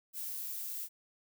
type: noise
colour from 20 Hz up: violet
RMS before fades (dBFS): -40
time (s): 0.13-0.89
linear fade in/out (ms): 50
effects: none